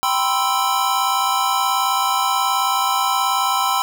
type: chord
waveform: square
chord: C major seventh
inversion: second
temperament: equal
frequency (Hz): 784 / 987.8 / 1046.5 / 1318.5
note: G5 / B5 / C6 / E6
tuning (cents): 0 / 0 / 0 / 0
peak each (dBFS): -23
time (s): 0.03-3.82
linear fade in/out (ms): 0
effects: none